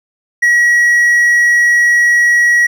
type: tone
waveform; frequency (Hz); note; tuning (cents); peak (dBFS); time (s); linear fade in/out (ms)
triangle; 1915; A#6; +46; -5; 0.42-2.67; 10
effects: none